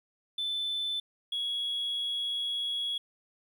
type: tone pair in turn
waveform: triangle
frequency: 3520 / 3339 Hz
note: A7 / G#7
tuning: 0 / +9 cents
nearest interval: minor second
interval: 91 cents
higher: first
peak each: -27 dBFS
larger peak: neither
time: 0.38-1 / 1.32-2.98 s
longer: second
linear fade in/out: 5 ms
effects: tanh soft clip ceiling -26 dBFS + 11-bit